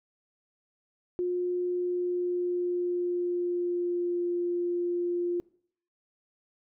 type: tone with pitch glide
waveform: sine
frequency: 357.3 to 350.1 Hz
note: F4 to F4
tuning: +40 to +4 cents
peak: -26 dBFS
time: 1.19-5.4 s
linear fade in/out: 0 ms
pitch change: -36 cents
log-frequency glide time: 1.62-4.25 s
effects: noise-tail reverb RT60 0.6 s tail -23 dB re dry